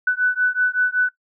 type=beating tone pair; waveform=sine; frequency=1491 / 1496.3 Hz; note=F#6 / F#6; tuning=+13 / +19 cents; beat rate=5.3 Hz; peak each=-19 dBFS; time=0.07-1.09 s; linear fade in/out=5 ms; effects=noise-tail reverb RT60 0.1 s tail -19 dB re dry